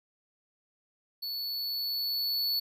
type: tone with level ramp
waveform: square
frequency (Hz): 4435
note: C#8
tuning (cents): 0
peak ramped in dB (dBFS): -34 to -27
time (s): 1.22-2.6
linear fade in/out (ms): 10
effects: none

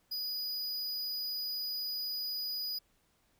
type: tone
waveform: square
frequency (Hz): 4936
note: D#8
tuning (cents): -15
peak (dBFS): -35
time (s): 0.11-2.79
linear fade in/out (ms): 10
effects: pink hiss -72 dBFS RMS until 3.39 s

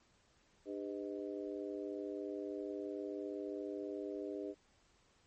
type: harmonic tone with a mistuned harmonic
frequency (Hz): 100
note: G2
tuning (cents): +35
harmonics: 3 / 4 / 5 / 6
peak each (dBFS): -44 / -43 / -47 / -49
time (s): 0.65-4.55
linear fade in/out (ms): 50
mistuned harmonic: 6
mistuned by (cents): +65
effects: pink hiss -71 dBFS RMS until 5.26 s + MP3 32 kbps

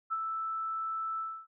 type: tone with ADSR envelope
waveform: sine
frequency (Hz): 1319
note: E6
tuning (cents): +1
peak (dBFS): -28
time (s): 0.1-1.47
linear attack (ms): 26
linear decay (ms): 38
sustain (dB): -4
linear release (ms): 280
effects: none

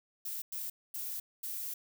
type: noise bursts at uneven times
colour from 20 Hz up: violet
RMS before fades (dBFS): -39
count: 4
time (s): 0.25-0.42 / 0.52-0.7 / 0.94-1.2 / 1.43-1.74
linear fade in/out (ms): 5
effects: none

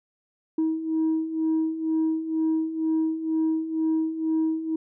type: beating tone pair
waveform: sine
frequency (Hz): 317.6 / 319.7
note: D#4 / D#4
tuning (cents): +36 / +47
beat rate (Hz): 2.1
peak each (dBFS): -27 / -22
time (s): 0.58-4.76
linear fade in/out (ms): 5
effects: tanh soft clip ceiling -18 dBFS

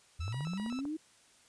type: linear sweep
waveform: sine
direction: up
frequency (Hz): 72.4 to 323.1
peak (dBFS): -34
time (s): 0.19-0.97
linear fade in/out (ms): 10
type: tone with vibrato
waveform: 15% pulse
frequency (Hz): 1127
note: C#6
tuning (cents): +28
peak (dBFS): -39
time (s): 0.2-0.81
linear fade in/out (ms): 10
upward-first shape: square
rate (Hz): 4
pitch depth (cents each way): 270
type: click train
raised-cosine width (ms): 1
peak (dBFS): -33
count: 10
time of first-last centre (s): 0.28-0.853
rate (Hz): 15.7
effects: white hiss -63 dBFS RMS until 1.48 s + resampled to 22050 Hz

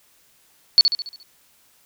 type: tone with echo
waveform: sine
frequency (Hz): 4435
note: C#8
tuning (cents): 0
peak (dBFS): -7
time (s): 0.78-0.81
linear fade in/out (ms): 0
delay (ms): 70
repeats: 6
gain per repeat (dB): -6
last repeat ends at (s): 1.23
effects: white hiss -58 dBFS RMS until 1.85 s

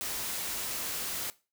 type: noise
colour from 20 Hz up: white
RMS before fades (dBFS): -35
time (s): 0.01-1.3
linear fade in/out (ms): 0
effects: noise-tail reverb RT60 0.3 s tail -19 dB re dry

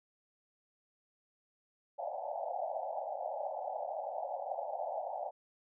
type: band-pass noise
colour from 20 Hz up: white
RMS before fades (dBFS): -39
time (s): 1.98-5.31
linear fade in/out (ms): 20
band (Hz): 550 to 840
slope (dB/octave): 96
effects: none

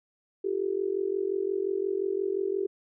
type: tone with amplitude modulation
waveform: sine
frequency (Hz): 390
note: G4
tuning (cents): -9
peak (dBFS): -22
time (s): 0.44-2.67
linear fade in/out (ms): 10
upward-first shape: sine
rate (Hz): 45.7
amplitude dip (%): 90
effects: none

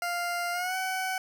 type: tone with pitch glide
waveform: 20% pulse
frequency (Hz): 698.5 to 753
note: F5 to F#5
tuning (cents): 0 to +30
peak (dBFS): -24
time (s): 0.02-1.18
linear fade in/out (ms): 2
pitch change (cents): +130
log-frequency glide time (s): 0.52-0.76
effects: none

